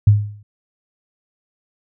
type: tone with exponential decay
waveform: sine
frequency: 103.83 Hz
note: G#2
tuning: in tune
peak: -4 dBFS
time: 0.07-0.43 s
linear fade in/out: 5 ms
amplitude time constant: 77 ms
effects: none